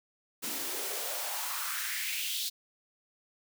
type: noise with high-pass filter sweep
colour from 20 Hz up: white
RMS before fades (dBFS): -35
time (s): 0.42-2.5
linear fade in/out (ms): 20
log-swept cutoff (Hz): 220 to 4000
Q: 3.3
effects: none